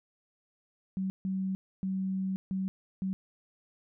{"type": "tone bursts at uneven times", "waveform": "sine", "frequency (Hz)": 190.2, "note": "F#3", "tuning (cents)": 48, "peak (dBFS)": -29, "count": 5, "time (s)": [[0.97, 1.1], [1.25, 1.55], [1.83, 2.36], [2.51, 2.68], [3.02, 3.13]], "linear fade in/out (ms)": 0, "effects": []}